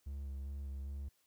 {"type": "tone with vibrato", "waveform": "triangle", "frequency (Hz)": 69.1, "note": "C#2", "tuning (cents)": -5, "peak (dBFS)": -38, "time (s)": [0.06, 1.09], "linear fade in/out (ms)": 10, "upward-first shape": "square", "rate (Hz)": 2.5, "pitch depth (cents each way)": 20, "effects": ["white hiss -75 dBFS RMS until 1.26 s"]}